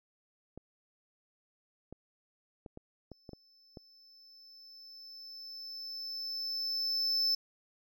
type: clicks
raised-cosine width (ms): 2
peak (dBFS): -32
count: 8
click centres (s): 0.576 / 1.926 / 2.662 / 2.774 / 3.117 / 3.292 / 3.333 / 3.772
type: tone with exponential growth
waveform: triangle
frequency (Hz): 5270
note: E8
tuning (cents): -1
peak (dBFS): -25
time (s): 3.11-7.35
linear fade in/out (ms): 5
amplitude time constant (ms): 920
effects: none